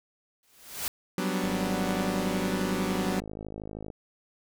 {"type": "noise with exponential growth", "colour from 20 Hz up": "white", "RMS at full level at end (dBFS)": -29, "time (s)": [0.43, 0.88], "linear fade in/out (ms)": 1, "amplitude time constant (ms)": 96}
{"type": "chord", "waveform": "sawtooth", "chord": "G major seventh", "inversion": "third", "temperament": "equal", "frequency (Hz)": [185, 196, 246.9, 293.7], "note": ["F#3", "G3", "B3", "D4"], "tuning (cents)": [0, 0, 0, 0], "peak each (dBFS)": [-26, -29, -30, -31], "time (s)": [1.18, 3.2], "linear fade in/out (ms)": 2}
{"type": "click train", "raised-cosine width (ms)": 2, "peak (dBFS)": -25, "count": 131, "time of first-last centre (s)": [1.44, 3.902], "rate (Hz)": 52.8}
{"effects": []}